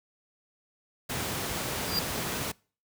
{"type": "noise", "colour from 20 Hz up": "pink", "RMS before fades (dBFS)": -32, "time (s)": [1.09, 2.52], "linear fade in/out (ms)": 10}
{"type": "tone with exponential growth", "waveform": "square", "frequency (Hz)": 4781, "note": "D8", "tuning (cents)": 30, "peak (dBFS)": -23, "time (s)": [1.79, 1.99], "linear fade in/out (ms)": 2, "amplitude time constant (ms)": 43}
{"effects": ["noise-tail reverb RT60 0.4 s tail -25 dB re dry", "high-pass 80 Hz 12 dB/octave"]}